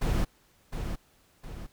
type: noise with echo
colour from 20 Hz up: brown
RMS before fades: -26 dBFS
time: 0.01-0.25 s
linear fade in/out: 10 ms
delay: 710 ms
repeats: 2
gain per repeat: -7 dB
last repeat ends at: 1.67 s
effects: pink hiss -64 dBFS RMS until 1.72 s